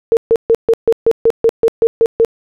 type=tone bursts; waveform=sine; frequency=456.3 Hz; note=A#4; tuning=37 cents flat; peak=-6 dBFS; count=12; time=0.12-2.248 s; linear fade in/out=0 ms; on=49 ms; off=140 ms; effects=none